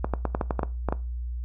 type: clicks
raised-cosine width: 1 ms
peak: -11 dBFS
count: 10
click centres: 0.045 / 0.137 / 0.253 / 0.349 / 0.412 / 0.508 / 0.593 / 0.632 / 0.887 / 0.925 s
effects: noise-tail reverb RT60 0.3 s tail -19 dB re dry + added 60 Hz sine -29 dBFS peak until 1.44 s